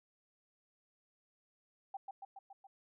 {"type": "tone with echo", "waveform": "sine", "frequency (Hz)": 784, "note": "G5", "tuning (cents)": 0, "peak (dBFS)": -39, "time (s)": [1.94, 1.97], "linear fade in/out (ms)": 5, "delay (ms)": 140, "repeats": 5, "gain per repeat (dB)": -3, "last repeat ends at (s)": 2.67, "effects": []}